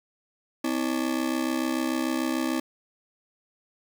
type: ring-modulated tone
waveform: 40% pulse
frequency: 288.1 Hz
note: D4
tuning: 33 cents flat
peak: -21 dBFS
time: 0.64-2.6 s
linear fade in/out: 5 ms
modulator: 33.4 Hz
effects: 8-bit